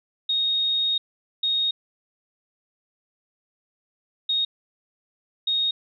sine tone bursts at uneven times, 3729 Hz, A#7, in tune, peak -20 dBFS, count 4, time 0.29-0.98 / 1.43-1.71 / 4.29-4.45 / 5.47-5.71 s, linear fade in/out 5 ms, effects none

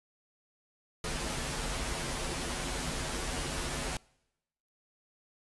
pink noise with comb filter, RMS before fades -35 dBFS, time 1.04-3.97 s, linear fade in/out 2 ms, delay 10 ms, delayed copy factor -0.9, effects noise-tail reverb RT60 0.9 s tail -25 dB re dry + resampled to 24000 Hz

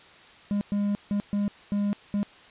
triangle tone bursts at uneven times, 203.6 Hz, G#3, 34 cents flat, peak -21 dBFS, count 6, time 0.51-0.61 / 0.72-0.95 / 1.11-1.2 / 1.33-1.48 / 1.72-1.93 / 2.14-2.23 s, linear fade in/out 0 ms, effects white hiss -51 dBFS RMS until 2.5 s + resampled to 8000 Hz

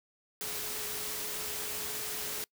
sine tone in noise, 424.3 Hz, G#4, 37 cents sharp, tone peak -48 dBFS, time 0.41-2.44 s, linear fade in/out 0 ms, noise white, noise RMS -37 dBFS, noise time 0.41-2.44 s, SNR -14 dB, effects noise-tail reverb RT60 0.1 s tail -25 dB re dry

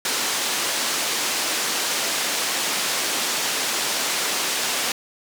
white band-pass noise, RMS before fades -24 dBFS, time 0.05-4.92 s, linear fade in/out 2 ms, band 240 to 7200 Hz, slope 12 dB/octave, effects none

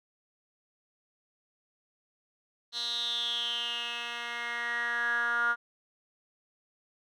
10% pulse tone with band-pass filter sweep, 237.1 Hz, A#3, 30 cents sharp, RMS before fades -32 dBFS, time 2.72-5.56 s, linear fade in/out 50 ms, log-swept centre 4200 to 1400 Hz, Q 8.6, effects none

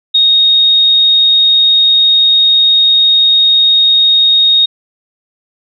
sine tone, 3729 Hz, A#7, in tune, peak -5 dBFS, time 0.14-4.66 s, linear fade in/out 10 ms, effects none

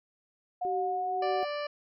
sine tone with pitch glide, 721 to 732.3 Hz, F#5 to F#5, -45 to -18 cents, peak -29 dBFS, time 0.61-1.45 s, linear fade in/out 10 ms, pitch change +27 cents, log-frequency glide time 0.8-1.14 s
sine tone with tremolo, 380 Hz, F#4, 46 cents sharp, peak -30 dBFS, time 0.65-1.43 s, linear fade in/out 0 ms, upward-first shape triangle, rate 1.9 Hz, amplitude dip 75%
harmonic tone, 587.3 Hz, D5, in tune, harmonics 1 / 2 / 3 / 4 / 5 / 7 / 8 / 9, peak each -33 / -39 / -43 / -45 / -47 / -50 / -51 / -52 dBFS, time 1.22-1.67 s, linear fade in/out 5 ms
effects none

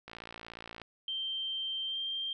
click train, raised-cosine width 0.3 ms, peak -28 dBFS, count 43, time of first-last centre 0.08-0.817 s, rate 57 Hz
sine tone with pitch glide, 3140 to 3173 Hz, G7 to G7, +2 to +20 cents, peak -33 dBFS, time 1.08-2.33 s, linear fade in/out 2 ms, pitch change +18 cents, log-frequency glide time 1.86-1.98 s
effects none

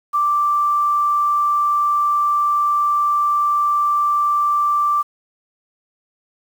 sine tone with quantisation, 1174.7 Hz, D6, in tune, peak -14 dBFS, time 0.13-5.03 s, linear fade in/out 20 ms, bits 7, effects none

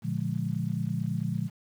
sine chord, Bb dominant seventh, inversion none, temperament just, 116.54 / 145.68 / 174.81 / 209.8 Hz, Bb2 / D3 / F3 / Ab3, 0 / -14 / +2 / +18 cents, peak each -33 / -32 / -32 / -35 dBFS, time 0.02-1.5 s, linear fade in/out 50 ms, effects 9-bit

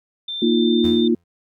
sine tone with pitch glide, 3572 to 3595 Hz, A7 to A7, +25 to +36 cents, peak -25 dBFS, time 0.28-1.08 s, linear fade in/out 5 ms, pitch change +11 cents, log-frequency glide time 0.58-0.82 s
sine chord, Bb suspended fourth, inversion none, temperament equal, 233.1 / 311.1 / 349.2 Hz, Bb3 / Eb4 / F4, 0 / 0 / 0 cents, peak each -17 / -22 / -18 dBFS, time 0.42-1.15 s, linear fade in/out 5 ms
30% pulse tone with exponential decay, 86.3 Hz, F2, 20 cents flat, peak -23 dBFS, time 0.84-1.24 s, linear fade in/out 5 ms, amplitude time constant 85 ms
effects none

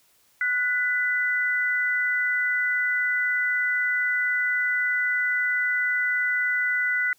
sine tone pair together, 1472 / 1995.8 Hz, F#6 / B6, -9 / +18 cents, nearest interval perfect fourth, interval 527 cents, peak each -24 dBFS, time 0.41-7.13 s, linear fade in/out 2 ms, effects white hiss -62 dBFS RMS until 7.18 s

